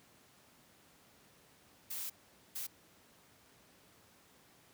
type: noise bursts at uneven times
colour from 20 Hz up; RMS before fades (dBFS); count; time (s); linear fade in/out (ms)
blue; -41; 2; 1.9-2.1 / 2.55-2.67; 10
effects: pink hiss -64 dBFS RMS until 4.73 s + high-pass 100 Hz 12 dB/octave